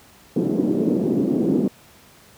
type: band-pass noise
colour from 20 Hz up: white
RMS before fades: -20 dBFS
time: 0.36-1.68 s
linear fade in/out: 5 ms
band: 190 to 340 Hz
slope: 24 dB/octave
effects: pink hiss -50 dBFS RMS until 2.37 s + high-pass 60 Hz 12 dB/octave